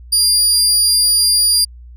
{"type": "tone with amplitude modulation", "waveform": "25% pulse", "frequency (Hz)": 4799, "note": "D8", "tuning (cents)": 37, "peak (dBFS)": -4, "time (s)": [0.12, 1.65], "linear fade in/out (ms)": 10, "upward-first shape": "sine", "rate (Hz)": 210, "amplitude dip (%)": 35, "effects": ["added 60 Hz sine -34 dBFS peak until 1.96 s"]}